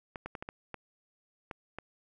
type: clicks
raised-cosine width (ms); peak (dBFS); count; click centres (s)
0.5; -24; 8; 0.158 / 0.26 / 0.352 / 0.425 / 0.489 / 0.743 / 1.512 / 1.786
effects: none